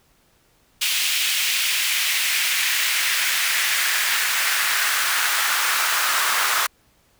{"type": "noise with high-pass filter sweep", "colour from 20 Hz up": "pink", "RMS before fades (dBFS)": -21, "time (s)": [0.81, 6.67], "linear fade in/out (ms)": 10, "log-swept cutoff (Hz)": [2800, 1200], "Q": 1.9, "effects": ["pink hiss -60 dBFS RMS until 7.19 s"]}